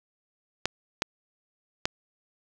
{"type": "clicks", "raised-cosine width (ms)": 0.2, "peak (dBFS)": -7, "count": 3, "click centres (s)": [0.656, 1.021, 1.855], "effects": []}